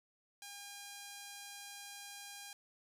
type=tone; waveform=5% pulse; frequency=808 Hz; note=G#5; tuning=48 cents flat; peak=-36 dBFS; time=0.42-2.53 s; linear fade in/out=2 ms; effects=none